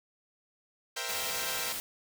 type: chord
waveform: 5% pulse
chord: C dominant seventh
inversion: third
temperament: equal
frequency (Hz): 466.2 / 523.3 / 659.3 / 784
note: Bb4 / C5 / E5 / G5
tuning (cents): 0 / 0 / 0 / 0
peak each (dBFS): -28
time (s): 0.96-1.73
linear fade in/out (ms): 10
type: noise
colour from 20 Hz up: white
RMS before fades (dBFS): -37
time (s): 1.09-1.8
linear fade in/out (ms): 0
effects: none